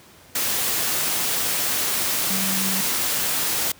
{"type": "tone in noise", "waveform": "sine", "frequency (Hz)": 191.5, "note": "G3", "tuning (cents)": -40, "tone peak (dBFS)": -27, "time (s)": [2.3, 2.81], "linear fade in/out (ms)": 5, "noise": "white", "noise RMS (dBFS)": -23, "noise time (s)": [0.35, 3.72], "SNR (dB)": -7, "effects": ["pink hiss -49 dBFS RMS until 3.79 s", "high-pass 80 Hz 12 dB/octave"]}